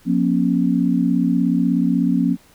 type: tone cluster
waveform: sine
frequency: 178.4 / 237.7 / 274.3 Hz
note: F3 / A#3 / C#4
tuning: +37 / +34 / -18 cents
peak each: -19 dBFS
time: 0.05-2.37 s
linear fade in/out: 50 ms
effects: pink hiss -52 dBFS RMS until 2.54 s